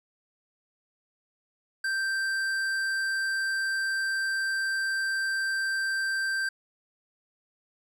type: tone with tanh clipping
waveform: sine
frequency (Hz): 1568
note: G6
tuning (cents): 0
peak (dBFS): -28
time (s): 1.84-6.49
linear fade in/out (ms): 5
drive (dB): 13
effects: none